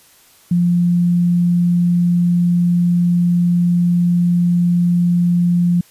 sine tone, 174.61 Hz, F3, in tune, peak -11 dBFS, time 0.51-5.81 s, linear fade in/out 5 ms, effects white hiss -49 dBFS RMS until 5.9 s + resampled to 32000 Hz

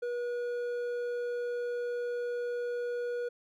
triangle tone with hard clipping, 483.4 Hz, B4, 37 cents flat, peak -33 dBFS, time 0.02-3.29 s, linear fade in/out 10 ms, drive 9 dB, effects none

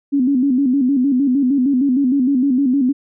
sine tone with vibrato, 265.7 Hz, C4, 27 cents sharp, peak -12 dBFS, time 0.12-2.93 s, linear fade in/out 20 ms, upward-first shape square, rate 6.5 Hz, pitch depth 100 cents each way, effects none

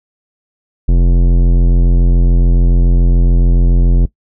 sine tone with tanh clipping, 43.52 Hz, F1, 5 cents flat, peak -8 dBFS, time 0.88-4.06 s, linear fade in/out 10 ms, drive 16 dB, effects noise-tail reverb RT60 0.1 s tail -19 dB re dry

